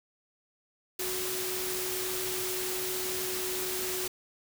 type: tone in noise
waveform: sine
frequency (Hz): 370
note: F#4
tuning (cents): 0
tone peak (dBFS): -36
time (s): 0.99-4.08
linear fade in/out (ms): 5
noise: white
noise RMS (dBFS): -34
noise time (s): 0.99-4.08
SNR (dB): -5
effects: none